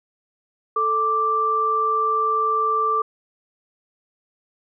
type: tone pair together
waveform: sine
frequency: 440 / 1174.7 Hz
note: A4 / D6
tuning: 0 / 0 cents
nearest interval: octave + perfect fourth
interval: 1700 cents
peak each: -26 / -18 dBFS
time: 0.76-3.02 s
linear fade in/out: 5 ms
effects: none